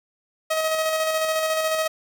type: tone with tremolo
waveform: sawtooth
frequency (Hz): 634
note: D#5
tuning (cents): +32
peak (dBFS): -16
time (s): 0.5-1.88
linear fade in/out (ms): 10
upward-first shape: square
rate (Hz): 14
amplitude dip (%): 30
effects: none